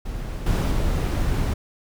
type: noise with level steps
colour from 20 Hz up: brown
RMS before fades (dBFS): -30 / -20 / -22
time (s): 0.05-1.54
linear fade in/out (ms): 10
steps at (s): 0.46 / 0.71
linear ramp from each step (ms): 5
effects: none